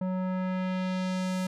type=tone with low-pass filter sweep; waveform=square; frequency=185.3 Hz; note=F#3; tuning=3 cents sharp; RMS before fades=-30 dBFS; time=0.01-1.47 s; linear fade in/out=5 ms; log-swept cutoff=810 to 11000 Hz; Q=0.92; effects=none